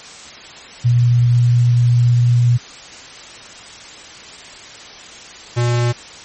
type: tone pair in turn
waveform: sine / square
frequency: 120.7 / 120.08 Hz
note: B2 / B2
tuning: -39 / -48 cents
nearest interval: unison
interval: 9 cents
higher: first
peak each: -9 / -14 dBFS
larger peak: first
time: 0.84-2.58 / 5.56-5.93 s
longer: first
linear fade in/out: 20 ms
effects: white hiss -36 dBFS RMS until 6.24 s + MP3 32 kbps